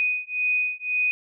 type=beating tone pair; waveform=sine; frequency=2489 / 2490.9 Hz; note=D#7 / D#7; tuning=0 / +1 cents; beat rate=1.9 Hz; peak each=-25 dBFS; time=0-1.11 s; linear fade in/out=0 ms; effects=none